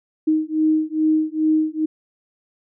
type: beating tone pair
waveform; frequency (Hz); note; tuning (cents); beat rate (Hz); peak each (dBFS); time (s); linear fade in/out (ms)
sine; 311.1 / 313.5; D#4 / D#4; 0 / +13; 2.4; -19; 0.27-1.86; 10
effects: none